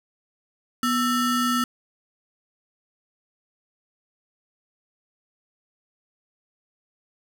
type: ring-modulated tone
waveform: square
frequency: 784 Hz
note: G5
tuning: in tune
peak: -18 dBFS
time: 0.83-1.64 s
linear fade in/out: 2 ms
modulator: 539 Hz
effects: none